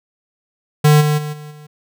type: tone with level steps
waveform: square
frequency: 150 Hz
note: D3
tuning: 37 cents sharp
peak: -8 / -14 / -23 / -32 / -37 dBFS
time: 0.84-1.67 s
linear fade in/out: 10 ms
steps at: 1 / 1.17 / 1.32 / 1.5 s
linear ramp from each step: 20 ms
effects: none